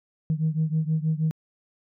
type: beating tone pair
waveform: sine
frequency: 155.56 / 161.86 Hz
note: D#3 / E3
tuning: 0 / -31 cents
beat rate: 6.3 Hz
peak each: -23 / -25 dBFS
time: 0.3-1.31 s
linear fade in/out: 0 ms
effects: tanh soft clip ceiling -16 dBFS